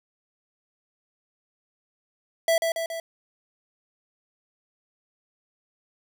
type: tone with echo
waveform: square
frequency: 660 Hz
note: E5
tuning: 2 cents sharp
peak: -19 dBFS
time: 2.48-2.58 s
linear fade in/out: 2 ms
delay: 140 ms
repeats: 3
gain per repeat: -4 dB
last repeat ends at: 3 s
effects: none